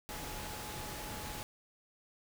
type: tone in noise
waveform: sine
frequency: 846 Hz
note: G#5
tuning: 32 cents sharp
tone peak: -49 dBFS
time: 0.09-1.43 s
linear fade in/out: 0 ms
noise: pink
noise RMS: -43 dBFS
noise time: 0.09-1.43 s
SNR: -9 dB
effects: none